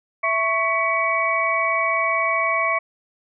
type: tone cluster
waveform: sine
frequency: 661 / 1108 / 1970 / 2264 Hz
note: E5 / C#6 / B6 / C#7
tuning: +5 / -1 / -5 / +36 cents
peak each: -25 / -22 / -28 / -22 dBFS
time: 0.23-2.79 s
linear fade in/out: 10 ms
effects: none